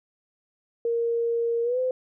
sine tone with pitch glide, 466.2 to 511.3 Hz, A#4 to C5, 0 to -40 cents, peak -22 dBFS, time 0.85-1.91 s, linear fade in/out 2 ms, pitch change +160 cents, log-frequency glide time 1.63-1.79 s, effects none

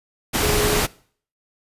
sine tone in noise, 420 Hz, G#4, 19 cents sharp, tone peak -21 dBFS, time 0.42-0.81 s, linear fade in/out 20 ms, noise pink, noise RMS -20 dBFS, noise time 0.33-0.87 s, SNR -4 dB, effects noise-tail reverb RT60 0.5 s tail -22 dB re dry + resampled to 32000 Hz

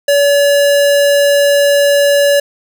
square tone, 570 Hz, C#5, 48 cents sharp, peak -8 dBFS, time 0.08-2.4 s, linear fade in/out 5 ms, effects none

